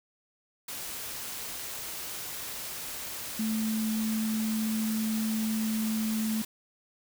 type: tone in noise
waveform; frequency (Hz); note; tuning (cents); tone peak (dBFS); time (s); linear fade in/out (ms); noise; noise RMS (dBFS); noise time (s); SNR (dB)
sine; 219.4; A3; -5; -27; 3.39-6.42; 5; white; -38; 0.68-6.45; +8
effects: none